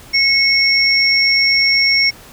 sine tone pair together, 2186 / 5508 Hz, C#7 / F8, -25 / -25 cents, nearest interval octave + major third, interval 1600 cents, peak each -13 dBFS, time 0.13-2.11 s, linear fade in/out 20 ms, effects pink hiss -40 dBFS RMS until 2.32 s

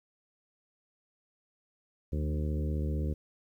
harmonic tone with a mistuned harmonic, 75.6 Hz, D#2, 49 cents flat, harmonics 1 / 2 / 3 / 4 / 5 / 6 / 7, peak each -30 / -36 / -40 / -42 / -44 / -46 / -47 dBFS, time 2.12-3.14 s, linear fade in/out 10 ms, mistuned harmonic 3, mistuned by -23 cents, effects 11-bit

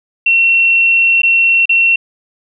sine tone with dropouts, 2719 Hz, F7, 47 cents flat, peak -7 dBFS, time 0.26-1.96 s, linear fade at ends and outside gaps 5 ms, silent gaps 1.219-1.232 / 1.656-1.693 s, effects none

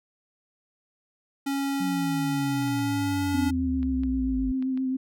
square tone with pitch glide, 276.6 to 284.7 Hz, C#4 to C#4, -4 to +46 cents, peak -26 dBFS, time 1.46-3.51 s, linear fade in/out 10 ms, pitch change +50 cents, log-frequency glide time 2.16-3.32 s
sine exponential sweep, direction down, 189.8 to 50.3 Hz, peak -29 dBFS, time 1.8-4.52 s, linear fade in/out 5 ms
clicks, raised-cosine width 0.3 ms, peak -31 dBFS, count 7, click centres 2.624 / 2.679 / 2.792 / 3.83 / 4.035 / 4.625 / 4.775 s
sine tone with vibrato, 260.8 Hz, C4, 5 cents flat, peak -24 dBFS, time 3.34-4.97 s, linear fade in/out 10 ms, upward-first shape sine, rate 7.6 Hz, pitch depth 21 cents each way
effects none

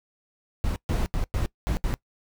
brown noise bursts at uneven times, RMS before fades -25 dBFS, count 6, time 0.64-0.76 / 0.89-1.06 / 1.14-1.24 / 1.34-1.46 / 1.67-1.77 / 1.84-1.94 s, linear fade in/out 0 ms, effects noise-tail reverb RT60 0.1 s tail -21 dB re dry

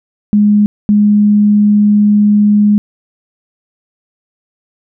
sine tone bursts at uneven times, 207.7 Hz, G#3, in tune, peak -5 dBFS, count 2, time 0.33-0.66 / 0.89-2.78 s, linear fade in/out 0 ms, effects none

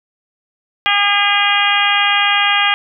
harmonic tone, 406.1 Hz, G#4, 39 cents flat, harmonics 2 / 3 / 4 / 5 / 6 / 7 / 8, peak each -19 / -19 / -19 / -19 / -19 / -19 / -19 dBFS, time 0.86-2.74 s, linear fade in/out 0 ms, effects none

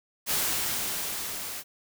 white noise with level ramp, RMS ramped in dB -26 to -37 dBFS, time 0.26-1.64 s, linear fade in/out 50 ms, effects none

